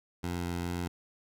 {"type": "tone with vibrato", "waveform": "15% pulse", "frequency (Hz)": 87.31, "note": "F2", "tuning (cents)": 0, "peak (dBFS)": -26, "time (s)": [0.23, 0.88], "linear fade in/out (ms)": 10, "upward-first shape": "triangle", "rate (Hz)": 2.4, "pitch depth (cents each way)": 12, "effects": []}